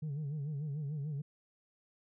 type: tone with vibrato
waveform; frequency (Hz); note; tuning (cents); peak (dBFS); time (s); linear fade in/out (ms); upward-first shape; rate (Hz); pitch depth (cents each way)
sine; 146.83; D3; 0; -33; 0.02-1.22; 10; sine; 6.8; 110
effects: tanh soft clip ceiling -34 dBFS